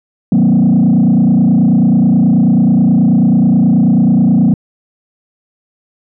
sine tone with frequency modulation, 207.7 Hz, G#3, in tune, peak -4 dBFS, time 0.32-4.54 s, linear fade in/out 2 ms, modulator 29.3 Hz, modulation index 1.8, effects tanh soft clip ceiling -4 dBFS

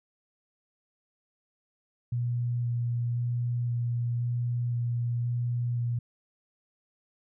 sine tone with vibrato, 120.1 Hz, B2, 48 cents flat, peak -26 dBFS, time 2.12-5.99 s, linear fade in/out 5 ms, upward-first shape square, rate 0.96 Hz, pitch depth 9 cents each way, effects none

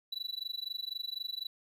triangle tone with amplitude modulation, 3951 Hz, B7, in tune, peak -31 dBFS, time 0.12-1.47 s, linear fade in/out 5 ms, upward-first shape sine, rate 24 Hz, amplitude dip 100%, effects 12-bit

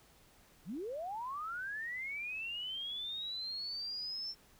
sine linear sweep, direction up, 138.59 to 5410 Hz, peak -38 dBFS, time 0.65-4.35 s, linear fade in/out 50 ms, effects pink hiss -64 dBFS RMS until 4.59 s

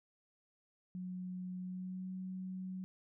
sine tone with pitch glide, 182.7 to 186.32 Hz, F#3 to F#3, -22 to +12 cents, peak -40 dBFS, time 0.95-2.84 s, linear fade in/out 0 ms, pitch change +34 cents, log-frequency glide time 1.59-2.11 s, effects none

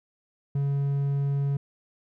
triangle tone, 140.2 Hz, C#3, 20 cents sharp, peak -21 dBFS, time 0.55-1.57 s, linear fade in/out 5 ms, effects none

